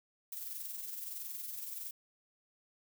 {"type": "noise with amplitude modulation", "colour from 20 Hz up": "violet", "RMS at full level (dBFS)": -41, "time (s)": [0.32, 1.91], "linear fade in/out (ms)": 5, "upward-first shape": "sine", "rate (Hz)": 21.5, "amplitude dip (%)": 45, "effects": []}